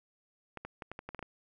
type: clicks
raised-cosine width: 0.5 ms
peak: -26 dBFS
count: 9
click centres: 0.573 / 0.65 / 0.822 / 0.916 / 0.991 / 1.09 / 1.147 / 1.192 / 1.227 s
effects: none